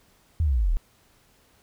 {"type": "linear sweep", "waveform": "sine", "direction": "down", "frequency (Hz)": [84.7, 31.3], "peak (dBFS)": -19, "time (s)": [0.4, 0.77], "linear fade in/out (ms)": 0, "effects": ["pink hiss -61 dBFS RMS until 1.62 s"]}